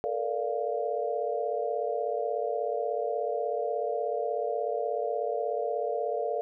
sine chord, Bb major seventh, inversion third, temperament equal with one note detuned, 440 / 476.5 / 587.3 / 698.5 Hz, A4 / Bb4 / D5 / F5, 0 / +38 / 0 / 0 cents, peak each -33 dBFS, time 0.04-6.41 s, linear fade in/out 0 ms, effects none

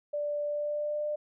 sine tone with pitch glide, 587.3 to 597.6 Hz, D5 to D5, 0 to +30 cents, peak -29 dBFS, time 0.13-1.16 s, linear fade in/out 10 ms, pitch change +30 cents, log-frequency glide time 0.45-1.03 s, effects none

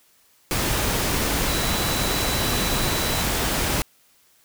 sine tone in noise, 3951 Hz, B7, in tune, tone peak -31 dBFS, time 1.48-3.22 s, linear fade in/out 0 ms, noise pink, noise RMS -23 dBFS, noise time 0.51-3.82 s, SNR -11 dB, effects white hiss -59 dBFS RMS until 4.44 s

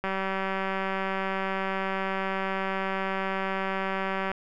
click train, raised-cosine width 0.5 ms, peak -15 dBFS, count 822, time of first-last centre 0.04-4.316 s, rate 192 Hz, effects none

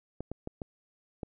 clicks, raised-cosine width 2 ms, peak -23 dBFS, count 5, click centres 0.206 / 0.316 / 0.474 / 0.618 / 1.232 s, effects none

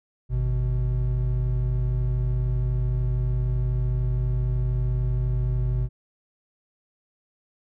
triangle tone pair together, 51.97 / 124.9 Hz, G#1 / B2, +2 / +20 cents, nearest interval octave + minor third, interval 1518 cents, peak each -22 dBFS, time 0.29-5.89 s, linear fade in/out 50 ms, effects none

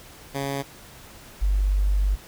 10% pulse / sine tone pair in turn, 138.59 / 49 Hz, C#3 / G1, 0 / 0 cents, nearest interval octave + tritone, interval 1800 cents, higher first, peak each -18 dBFS, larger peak neither, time 0.34-0.63 / 1.41-2.16 s, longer second, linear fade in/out 20 ms, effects pink hiss -46 dBFS RMS until 2.27 s

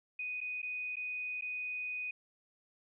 sine tone with dropouts, 2489 Hz, D#7, in tune, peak -36 dBFS, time 0.19-2.11 s, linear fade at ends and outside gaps 5 ms, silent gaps 0.406-0.412 / 0.619-0.628 / 0.958-0.967 / 1.411-1.421 s, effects none

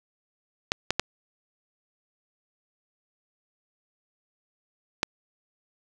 clicks, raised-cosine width 0.2 ms, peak -5 dBFS, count 4, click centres 0.719 / 0.906 / 0.996 / 5.031 s, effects none

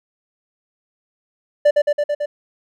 triangle tone with echo, 587.3 Hz, D5, in tune, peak -7 dBFS, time 1.65-1.71 s, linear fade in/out 10 ms, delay 110 ms, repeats 5, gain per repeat -2 dB, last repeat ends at 2.26 s, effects none

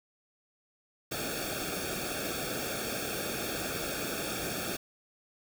pink noise with comb filter, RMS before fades -35 dBFS, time 1.11-4.77 s, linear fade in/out 10 ms, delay 1 ms, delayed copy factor -0.95, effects none

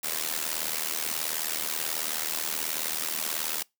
white noise with amplitude modulation, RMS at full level -27 dBFS, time 0.03-3.63 s, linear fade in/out 10 ms, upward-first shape sine, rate 78.6 Hz, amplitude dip 85%, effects noise-tail reverb RT60 0.2 s tail -24 dB re dry + high-pass 200 Hz 12 dB/octave

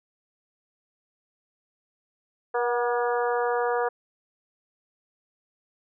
harmonic tone with a mistuned harmonic, 240 Hz, B3, 49 cents flat, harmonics 2 / 3 / 4 / 5 / 6 / 7, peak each -25 / -29 / -31 / -33 / -35 / -36 dBFS, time 2.54-3.89 s, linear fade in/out 10 ms, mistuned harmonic 3, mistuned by +31 cents, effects none

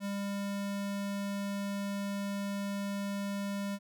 square tone, 200 Hz, G3, 35 cents sharp, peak -34 dBFS, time 0-3.79 s, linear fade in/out 50 ms, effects none

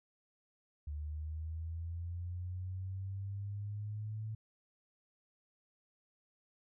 sine linear sweep, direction up, 73.4 to 110 Hz, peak -38 dBFS, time 0.87-4.35 s, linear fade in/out 5 ms, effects none

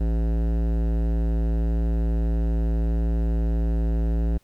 sine tone with hard clipping, 56.2 Hz, A1, 37 cents sharp, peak -22 dBFS, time 0-4.38 s, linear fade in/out 10 ms, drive 16 dB, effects pink hiss -63 dBFS RMS until 4.43 s

